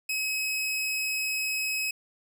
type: tone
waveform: sawtooth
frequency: 2555 Hz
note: D#7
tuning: 45 cents sharp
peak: -24 dBFS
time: 0.09-1.91 s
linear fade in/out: 5 ms
effects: none